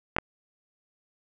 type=clicks; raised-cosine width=0.5 ms; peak=-8 dBFS; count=2; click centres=0.165 / 0.185 s; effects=none